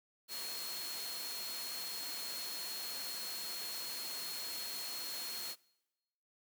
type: tone in noise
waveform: sine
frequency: 4287 Hz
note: C8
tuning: 41 cents sharp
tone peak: -43 dBFS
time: 0.28-5.56 s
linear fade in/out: 50 ms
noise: white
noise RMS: -44 dBFS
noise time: 0.28-5.56 s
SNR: -2 dB
effects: noise-tail reverb RT60 1.0 s tail -24 dB re dry + high-pass 200 Hz 12 dB/octave